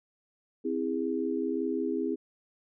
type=chord; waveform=sine; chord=C augmented; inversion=none; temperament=just; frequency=261.6 / 327 / 408.8 Hz; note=C4 / E4 / G#4; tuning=0 / -14 / -27 cents; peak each=-32 dBFS; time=0.64-2.16 s; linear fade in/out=20 ms; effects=none